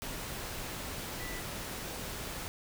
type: tone in noise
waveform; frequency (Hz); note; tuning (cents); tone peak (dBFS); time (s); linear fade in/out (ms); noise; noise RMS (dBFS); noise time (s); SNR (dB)
sine; 1975.5; B6; 0; -44; 1.2-1.4; 0; pink; -40; 0.02-2.48; -7
effects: none